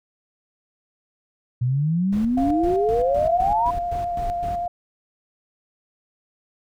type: exponential sweep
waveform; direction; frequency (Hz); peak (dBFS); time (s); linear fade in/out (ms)
sine; up; 118.6 to 1007; -18; 1.61-3.71; 10
type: noise with tremolo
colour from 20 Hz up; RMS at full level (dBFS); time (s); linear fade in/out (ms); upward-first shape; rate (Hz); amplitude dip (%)
brown; -31; 2.12-4.67; 10; square; 3.9; 75
type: tone with vibrato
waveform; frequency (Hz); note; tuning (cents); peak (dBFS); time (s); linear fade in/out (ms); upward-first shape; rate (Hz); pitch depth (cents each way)
sine; 698.5; F5; 0; -23; 2.37-4.68; 5; square; 8.9; 11
effects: none